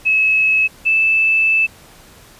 sine tone pair in turn, 2581 / 2632 Hz, E7 / E7, -37 / -3 cents, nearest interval unison, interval 34 cents, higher second, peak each -11 dBFS, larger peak neither, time 0.05-0.68 / 0.85-1.67 s, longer second, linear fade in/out 20 ms, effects pink hiss -44 dBFS RMS until 2.39 s + resampled to 32000 Hz

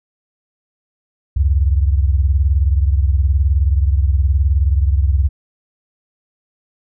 sine beating tone pair, 67.6 / 86.6 Hz, C#2 / F2, -43 / -14 cents, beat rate 19 Hz, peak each -12 / -17 dBFS, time 1.36-5.29 s, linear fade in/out 10 ms, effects none

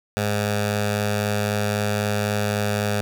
10% pulse tone with notch filter, 103.83 Hz, G#2, in tune, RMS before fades -23 dBFS, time 0.17-3.01 s, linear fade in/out 0 ms, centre 310 Hz, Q 1.8, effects none

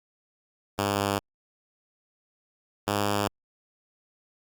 5% pulse tone pair in turn, 100.3 / 102.29 Hz, G2 / G#2, +40 / -26 cents, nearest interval unison, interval 34 cents, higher second, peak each -13 dBFS, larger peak neither, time 0.78-1.19 / 2.87-3.28 s, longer neither, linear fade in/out 5 ms, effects Opus 48 kbps

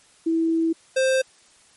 sine / square tone pair in turn, 327.4 / 525.1 Hz, E4 / C5, -12 / +6 cents, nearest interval minor sixth, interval 818 cents, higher second, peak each -18 dBFS, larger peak neither, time 0.26-0.73 / 0.96-1.22 s, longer first, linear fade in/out 10 ms, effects white hiss -55 dBFS RMS until 1.76 s + MP3 48 kbps

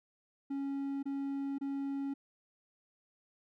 triangle tone bursts, 276.7 Hz, C#4, 3 cents flat, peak -32 dBFS, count 3, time 0.5-2.14 s, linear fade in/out 10 ms, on 530 ms, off 25 ms, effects none

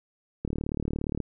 click train, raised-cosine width 3 ms, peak -17 dBFS, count 29, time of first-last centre 0.45-1.203 s, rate 37.2 Hz, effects none

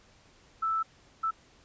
sine tone bursts at uneven times, 1318.5 Hz, E6, in tune, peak -26 dBFS, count 2, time 0.62-0.83 / 1.23-1.31 s, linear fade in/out 10 ms, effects pink hiss -60 dBFS RMS until 1.64 s + resampled to 16000 Hz

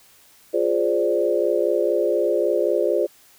sine chord, D half-diminished seventh, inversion first, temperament equal with one note detuned, 350.4 / 415.3 / 523.3 / 587.3 Hz, F4 / Ab4 / C5 / D5, +6 / 0 / 0 / 0 cents, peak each -23 dBFS, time 0.53-3.07 s, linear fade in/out 20 ms, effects white hiss -53 dBFS RMS until 3.38 s

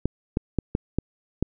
clicks, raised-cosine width 3 ms, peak -9 dBFS, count 6, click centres 0.056 / 0.371 / 0.587 / 0.751 / 0.986 / 1.426 s, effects none

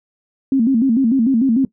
sine tone with vibrato, 246.9 Hz, B3, in tune, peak -11 dBFS, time 0.52-1.65 s, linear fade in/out 2 ms, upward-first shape square, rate 6.7 Hz, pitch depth 150 cents each way, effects noise-tail reverb RT60 0.1 s tail -20 dB re dry

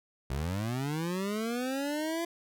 25% pulse linear sweep, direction up, 61.3 to 341.6 Hz, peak -27 dBFS, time 0.3-2.25 s, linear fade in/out 5 ms, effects none

